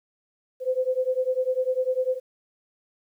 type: beating tone pair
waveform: sine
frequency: 508 / 518 Hz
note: B4 / C5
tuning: +49 / -17 cents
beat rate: 10 Hz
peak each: -25 dBFS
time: 0.6-2.2 s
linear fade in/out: 50 ms
effects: 10-bit